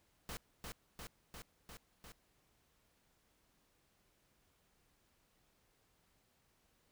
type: noise with echo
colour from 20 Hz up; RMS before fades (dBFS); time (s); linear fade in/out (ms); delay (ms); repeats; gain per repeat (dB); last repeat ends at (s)
pink; -45; 0.29-0.37; 0; 350; 5; -2; 2.12
effects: pink hiss -75 dBFS RMS until 6.91 s